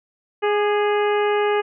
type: harmonic tone with a mistuned harmonic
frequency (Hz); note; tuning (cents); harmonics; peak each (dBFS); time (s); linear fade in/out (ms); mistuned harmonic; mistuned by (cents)
415.3; G#4; 0; 1 / 2 / 3 / 4 / 5 / 6 / 7; -18 / -24 / -28 / -30 / -32 / -34 / -35; 0.42-1.62; 20; 3; -37
effects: none